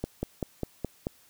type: slowing click train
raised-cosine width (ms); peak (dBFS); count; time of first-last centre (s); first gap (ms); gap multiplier
2; -16; 6; 0.04-1.069; 190; 1.04
effects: white hiss -60 dBFS RMS until 1.29 s